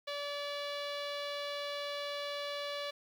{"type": "tone with low-pass filter", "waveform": "sawtooth", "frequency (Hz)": 576, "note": "D5", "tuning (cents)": -34, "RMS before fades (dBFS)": -39, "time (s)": [0.07, 2.91], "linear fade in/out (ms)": 10, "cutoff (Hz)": 3900, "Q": 3, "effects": ["10-bit"]}